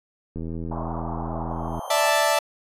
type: click train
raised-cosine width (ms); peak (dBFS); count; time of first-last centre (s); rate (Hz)
3; -20; 119; 0.36-1.792; 82.4
type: band-pass noise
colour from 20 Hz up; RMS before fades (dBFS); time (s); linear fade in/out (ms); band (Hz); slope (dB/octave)
pink; -34; 0.71-2.1; 5; 600 to 1100; 48
type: tone with exponential growth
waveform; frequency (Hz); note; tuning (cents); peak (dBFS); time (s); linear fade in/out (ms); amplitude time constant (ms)
10% pulse; 3150; G7; +8; -26; 1.5-2.01; 2; 110
type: chord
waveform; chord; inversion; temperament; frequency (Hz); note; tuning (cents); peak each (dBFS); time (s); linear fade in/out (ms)
sawtooth; D suspended second; none; equal; 587.3 / 659.3 / 880; D5 / E5 / A5; 0 / 0 / 0; -19; 1.9-2.39; 5
effects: resampled to 32000 Hz